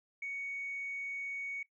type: tone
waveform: sine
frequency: 2231 Hz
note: C#7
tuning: 11 cents sharp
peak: -36 dBFS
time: 0.22-1.63 s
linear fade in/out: 5 ms
effects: noise-tail reverb RT60 0.1 s tail -17 dB re dry + tanh soft clip ceiling -32 dBFS